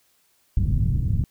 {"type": "low-pass noise", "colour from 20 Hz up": "white", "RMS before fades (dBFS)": -21, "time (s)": [0.57, 1.24], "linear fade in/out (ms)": 2, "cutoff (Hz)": 140, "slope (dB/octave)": 24, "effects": ["white hiss -64 dBFS RMS until 1.3 s"]}